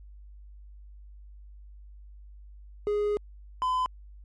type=tone pair in turn; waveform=triangle; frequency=415.3 / 1014.9 Hz; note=G#4 / B5; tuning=0 / +47 cents; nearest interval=octave + minor third; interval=1547 cents; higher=second; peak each=-22 dBFS; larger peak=neither; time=2.87-3.17 / 3.62-3.86 s; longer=first; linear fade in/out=0 ms; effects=added 50 Hz sine -45 dBFS peak until 4.24 s + MP3 48 kbps